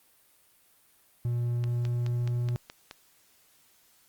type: tone with pitch glide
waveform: triangle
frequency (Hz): 120 to 120.97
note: B2 to B2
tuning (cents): -49 to -35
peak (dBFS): -24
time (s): 1.25-2.56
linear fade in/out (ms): 0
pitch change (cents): +14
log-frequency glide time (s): 1.49-2.41
type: click train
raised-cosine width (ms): 0.2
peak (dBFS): -24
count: 7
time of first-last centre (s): 1.64-2.911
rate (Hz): 4.72
effects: white hiss -63 dBFS RMS until 4.08 s + Opus 32 kbps